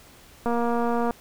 click train, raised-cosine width 1 ms, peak -13 dBFS, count 154, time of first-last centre 0.46-1.108 s, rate 236 Hz, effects pink hiss -51 dBFS RMS until 1.2 s

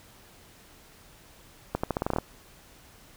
accelerating click train, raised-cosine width 1 ms, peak -12 dBFS, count 10, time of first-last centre 1.75-2.185 s, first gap 85 ms, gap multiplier 0.85, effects pink hiss -54 dBFS RMS until 3.16 s

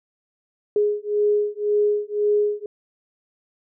sine beating tone pair, 415.3 / 417.2 Hz, G#4 / G#4, 0 / +8 cents, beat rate 1.9 Hz, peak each -21 dBFS, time 0.76-2.66 s, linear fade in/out 2 ms, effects none

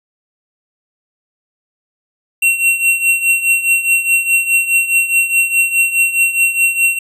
square tone with tremolo, 2729 Hz, F7, 41 cents flat, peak -8 dBFS, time 2.42-6.99 s, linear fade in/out 5 ms, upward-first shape triangle, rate 4.8 Hz, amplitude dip 80%, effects resampled to 32000 Hz

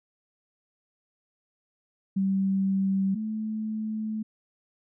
sine tone pair in turn, 193.4 / 217.1 Hz, G3 / A3, -23 / -23 cents, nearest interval major second, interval 200 cents, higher second, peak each -22 / -28 dBFS, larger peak first, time 2.16-3.15 / 3.15-4.23 s, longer second, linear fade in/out 10 ms, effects none

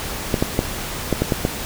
clicks, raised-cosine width 2 ms, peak -3 dBFS, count 7, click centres 0.342 / 0.425 / 0.591 / 1.127 / 1.22 / 1.322 / 1.451 s, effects pink hiss -28 dBFS RMS until 1.65 s

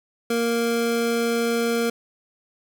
square tone pair together, 233.1 / 466.2 Hz, A#3 / A#4, 0 / 0 cents, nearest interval octave, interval 1200 cents, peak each -25 / -23 dBFS, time 0.3-1.9 s, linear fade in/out 5 ms, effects none

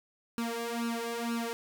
sawtooth tone with flanger, 233.1 Hz, A#3, in tune, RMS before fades -34 dBFS, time 0.38-1.53 s, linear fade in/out 0 ms, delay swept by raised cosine 0.73 to 2.53 ms, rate 2.1 Hz, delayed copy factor +0.85, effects none

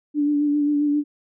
sine tone with vibrato, 292.6 Hz, D4, 6 cents flat, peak -17 dBFS, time 0.14-1.04 s, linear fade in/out 50 ms, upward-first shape sine, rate 7.5 Hz, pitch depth 25 cents each way, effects none

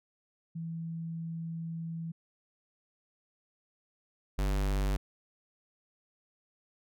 sine / square tone pair in turn, 164.81 / 49 Hz, E3 / G1, 0 / 0 cents, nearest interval octave + major sixth, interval 2100 cents, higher first, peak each -35 / -28 dBFS, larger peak second, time 0.55-2.12 / 4.38-4.97 s, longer first, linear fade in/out 10 ms, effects none

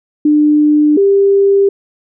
sine tone pair in turn, 299.3 / 396.4 Hz, D4 / G4, +33 / +19 cents, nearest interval perfect fourth, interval 486 cents, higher second, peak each -6 dBFS, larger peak neither, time 0.25-0.97 / 0.97-1.69 s, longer neither, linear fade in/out 5 ms, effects none

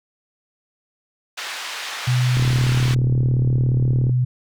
white band-pass noise, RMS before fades -30 dBFS, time 1.37-2.95 s, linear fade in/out 10 ms, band 810 to 3700 Hz, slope 12 dB/octave
sine tone, 125.4 Hz, B2, 27 cents sharp, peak -15 dBFS, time 2.07-4.25 s, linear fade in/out 10 ms
click train, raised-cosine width 3 ms, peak -14 dBFS, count 65, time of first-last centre 2.37-4.095 s, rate 37.1 Hz
effects none

